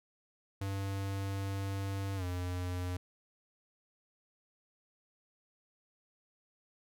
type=tone with pitch glide; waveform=square; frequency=98 to 89.87 Hz; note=G2 to F#2; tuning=0 to -50 cents; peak=-35 dBFS; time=0.61-2.97 s; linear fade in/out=5 ms; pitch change=-150 cents; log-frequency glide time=2.16-2.24 s; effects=none